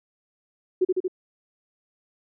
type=tone with echo; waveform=sine; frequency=368.9 Hz; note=F#4; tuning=5 cents flat; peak=-16 dBFS; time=0.81-0.85 s; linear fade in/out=10 ms; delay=77 ms; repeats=3; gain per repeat=-2 dB; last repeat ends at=1.081 s; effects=none